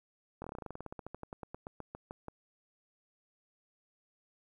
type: slowing click train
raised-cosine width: 1 ms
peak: -28 dBFS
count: 26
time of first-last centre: 0.42-2.283 s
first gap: 22 ms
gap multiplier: 1.09
effects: 11-bit